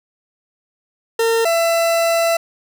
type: tone pair in turn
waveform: 40% pulse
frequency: 456.2 / 668.9 Hz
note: A#4 / E5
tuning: -37 / +25 cents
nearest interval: perfect fifth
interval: 662 cents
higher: second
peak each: -13 dBFS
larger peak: neither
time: 1.19-1.45 / 1.45-2.37 s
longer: second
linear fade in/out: 5 ms
effects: none